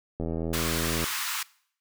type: click train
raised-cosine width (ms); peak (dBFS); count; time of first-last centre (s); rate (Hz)
2; -18; 70; 0.2-1.04; 82.1
type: high-pass noise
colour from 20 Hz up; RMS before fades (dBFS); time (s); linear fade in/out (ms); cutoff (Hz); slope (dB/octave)
pink; -31; 0.53-1.43; 5; 980; 48
effects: noise-tail reverb RT60 0.6 s tail -22 dB re dry